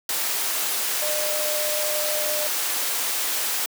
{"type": "tone in noise", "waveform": "sine", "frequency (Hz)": 604, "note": "D5", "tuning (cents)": 48, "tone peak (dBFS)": -27, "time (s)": [1.02, 2.47], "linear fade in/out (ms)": 2, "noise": "white", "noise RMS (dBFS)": -25, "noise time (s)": [0.09, 3.66], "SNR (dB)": -5, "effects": ["high-pass 400 Hz 12 dB/octave"]}